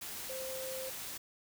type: tone in noise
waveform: sine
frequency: 523.3 Hz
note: C5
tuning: in tune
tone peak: -40 dBFS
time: 0.29-0.9 s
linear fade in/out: 10 ms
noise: white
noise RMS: -43 dBFS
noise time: 0.01-1.18 s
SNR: 0 dB
effects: none